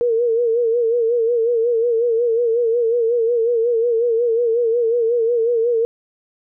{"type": "tone with vibrato", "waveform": "sine", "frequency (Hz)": 466.2, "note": "A#4", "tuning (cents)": 0, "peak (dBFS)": -14, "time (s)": [0.01, 5.85], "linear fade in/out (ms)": 0, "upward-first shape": "sine", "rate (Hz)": 5.5, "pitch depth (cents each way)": 73, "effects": []}